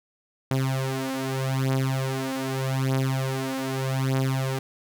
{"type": "beating tone pair", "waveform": "sawtooth", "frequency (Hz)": [132.4, 133.22], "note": ["C3", "C3"], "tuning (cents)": [21, 32], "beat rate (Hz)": 0.82, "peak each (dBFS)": -23, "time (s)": [0.51, 4.59], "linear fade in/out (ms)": 2, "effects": []}